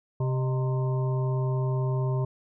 harmonic tone with a mistuned harmonic, 130.81 Hz, C3, in tune, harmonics 1 / 3 / 5 / 7 / 8, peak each -24 / -34 / -38 / -41 / -42 dBFS, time 0.2-2.25 s, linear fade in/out 5 ms, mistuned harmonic 5, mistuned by -94 cents, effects none

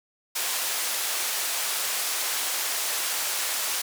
white band-pass noise, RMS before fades -28 dBFS, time 0.35-3.82 s, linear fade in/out 10 ms, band 570 to 13000 Hz, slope 12 dB/octave, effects none

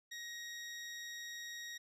20% pulse tone, 1886 Hz, A#6, 20 cents sharp, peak -39 dBFS, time 0.11-1.78 s, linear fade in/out 10 ms, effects low-pass 11000 Hz 12 dB/octave

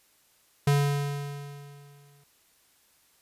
square tone with exponential decay, 142.8 Hz, D3, 48 cents flat, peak -19 dBFS, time 0.67-2.24 s, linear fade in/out 5 ms, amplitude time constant 340 ms, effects white hiss -64 dBFS RMS until 3.21 s + resampled to 32000 Hz

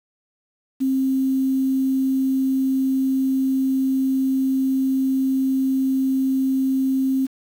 sine tone with quantisation, 265.1 Hz, C4, 23 cents sharp, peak -17 dBFS, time 0.8-7.27 s, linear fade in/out 20 ms, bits 7, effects none

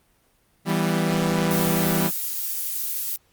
sawtooth chord, E minor, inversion none, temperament equal, 164.81 / 196 / 246.9 Hz, E3 / G3 / B3, 0 / 0 / 0 cents, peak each -19 / -20 / -25 dBFS, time 0.65-2.11 s, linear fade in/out 50 ms
violet noise, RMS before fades -27 dBFS, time 1.51-3.16 s, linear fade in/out 0 ms
effects pink hiss -63 dBFS RMS until 3.32 s + Opus 32 kbps

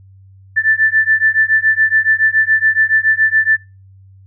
sine beating tone pair, 1760 / 1767.1 Hz, A6 / A6, 0 / +7 cents, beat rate 7.1 Hz, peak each -13 dBFS, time 0.56-3.57 s, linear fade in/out 20 ms, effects noise-tail reverb RT60 0.3 s tail -25 dB re dry + added 96 Hz sine -40 dBFS peak until 4.26 s

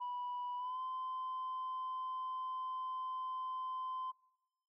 sine tone with pitch glide, 983 to 1031.3 Hz, B5 to C6, -8 to -25 cents, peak -37 dBFS, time 0-4.12 s, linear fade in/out 20 ms, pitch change +83 cents, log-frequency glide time 0.57-0.8 s, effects noise-tail reverb RT60 0.9 s tail -21 dB re dry + tanh soft clip ceiling -36 dBFS

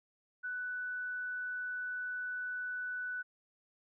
sine tone, 1489 Hz, F#6, 11 cents sharp, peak -36 dBFS, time 0.43-3.23 s, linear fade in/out 20 ms, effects none

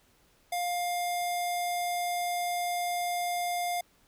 square tone with low-pass filter, 705 Hz, F5, 16 cents sharp, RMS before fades -31 dBFS, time 0.52-3.81 s, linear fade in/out 5 ms, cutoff 12000 Hz, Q 2.1, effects pink hiss -65 dBFS RMS until 4.07 s

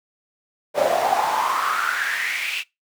brown noise with high-pass filter sweep, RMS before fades -22 dBFS, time 0.74-2.64 s, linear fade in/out 50 ms, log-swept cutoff 550 to 2700 Hz, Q 6.5, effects noise-tail reverb RT60 0.2 s tail -22 dB re dry

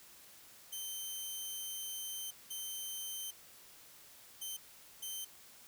10% pulse tone bursts at uneven times, 3100 Hz, G7, 20 cents flat, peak -32 dBFS, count 4, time 0.72-2.31 / 2.5-3.31 / 4.41-4.57 / 5.02-5.25 s, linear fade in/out 10 ms, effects white hiss -58 dBFS RMS until 5.67 s

